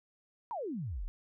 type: exponential sweep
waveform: sine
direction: down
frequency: 995 to 32.08 Hz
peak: -35 dBFS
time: 0.51-1.08 s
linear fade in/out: 0 ms
effects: none